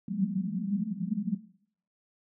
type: band-pass noise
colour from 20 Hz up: pink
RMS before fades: -31 dBFS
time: 0.08-1.35 s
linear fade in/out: 5 ms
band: 180 to 220 Hz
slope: 96 dB/octave
effects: noise-tail reverb RT60 0.6 s tail -17 dB re dry